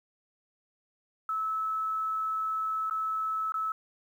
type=tone with dropouts; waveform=sine; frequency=1302 Hz; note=E6; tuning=22 cents flat; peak=-28 dBFS; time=1.29-3.72 s; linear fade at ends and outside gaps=2 ms; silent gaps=2.898-2.909 / 3.521-3.541 s; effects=10-bit